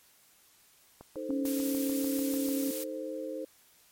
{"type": "click train", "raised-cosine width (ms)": 1, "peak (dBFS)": -32, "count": 11, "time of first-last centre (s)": [1.01, 2.487], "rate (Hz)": 6.77}
{"type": "chord", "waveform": "sine", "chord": "A diminished", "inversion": "second", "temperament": "equal", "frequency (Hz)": [311.1, 440, 523.3], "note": ["Eb4", "A4", "C5"], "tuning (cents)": [0, 0, 0], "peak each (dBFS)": [-39, -41, -37], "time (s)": [1.16, 3.45], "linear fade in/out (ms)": 5}
{"type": "tone", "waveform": "sine", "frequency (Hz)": 277.2, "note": "C#4", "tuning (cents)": 0, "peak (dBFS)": -29, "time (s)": [1.29, 2.71], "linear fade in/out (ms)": 5}
{"type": "noise", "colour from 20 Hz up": "blue", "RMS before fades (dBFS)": -38, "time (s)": [1.45, 2.84], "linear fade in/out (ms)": 5}
{"effects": ["white hiss -62 dBFS RMS until 3.91 s", "MP3 64 kbps"]}